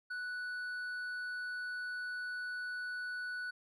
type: tone with hard clipping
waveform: sine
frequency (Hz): 1480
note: F#6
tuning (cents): 0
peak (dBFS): -39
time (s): 0.1-3.51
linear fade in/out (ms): 10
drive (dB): 4
effects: none